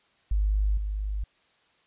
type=tone with level steps; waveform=sine; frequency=51.1 Hz; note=G#1; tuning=27 cents flat; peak=-21 / -27 dBFS; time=0.31-1.24 s; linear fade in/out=5 ms; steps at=0.77 s; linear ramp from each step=5 ms; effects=white hiss -65 dBFS RMS until 1.86 s + resampled to 8000 Hz